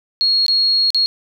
sine tone with dropouts, 4300 Hz, C8, 47 cents sharp, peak -12 dBFS, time 0.21-1.06 s, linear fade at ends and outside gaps 0 ms, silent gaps 0.464-0.482 / 0.904-0.946 s, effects none

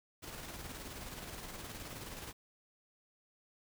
pink noise with tremolo, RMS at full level -45 dBFS, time 0.22-2.33 s, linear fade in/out 20 ms, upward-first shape square, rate 19 Hz, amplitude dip 35%, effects none

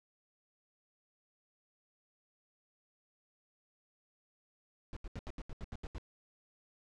brown noise bursts, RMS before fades -42 dBFS, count 10, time 4.93-5.982 s, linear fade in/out 0 ms, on 35 ms, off 78 ms, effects low-pass 6000 Hz 12 dB/octave

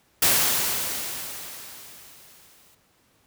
white noise with exponential decay, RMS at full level -18 dBFS, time 0.22-2.75 s, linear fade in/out 5 ms, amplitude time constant 550 ms, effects pink hiss -63 dBFS RMS until 3.26 s + high-pass 60 Hz 12 dB/octave

